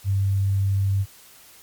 sine tone, 98 Hz, G2, in tune, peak -18 dBFS, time 0.04-1.06 s, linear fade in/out 50 ms, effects white hiss -49 dBFS RMS until 1.62 s + MP3 96 kbps

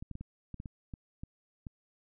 clicks, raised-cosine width 5 ms, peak -29 dBFS, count 10, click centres 0.025 / 0.113 / 0.154 / 0.21 / 0.543 / 0.601 / 0.658 / 0.938 / 1.235 / 1.668 s, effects none

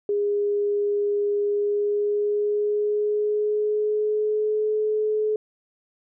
sine tone with pitch glide, 409.8 to 428.4 Hz, G#4 to A4, -23 to -46 cents, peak -20 dBFS, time 0.09-5.36 s, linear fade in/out 2 ms, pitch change +77 cents, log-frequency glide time 1.42-4.72 s, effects none

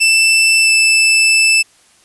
sawtooth tone with pitch glide, 2656 to 2639 Hz, E7 to E7, +12 to +1 cents, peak -5 dBFS, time 0-1.63 s, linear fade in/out 20 ms, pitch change -11 cents, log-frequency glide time 0.62-0.7 s, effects white hiss -50 dBFS RMS until 2.04 s + resampled to 24000 Hz

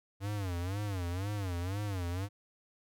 square tone with vibrato, 95 Hz, F#2, 46 cents sharp, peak -34 dBFS, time 0.2-2.29 s, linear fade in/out 50 ms, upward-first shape sine, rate 2 Hz, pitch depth 170 cents each way, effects none

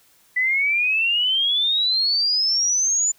sine exponential sweep, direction up, 1975.5 to 7090 Hz, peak -17 dBFS, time 0.36-3.12 s, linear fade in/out 10 ms, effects white hiss -57 dBFS RMS until 3.18 s

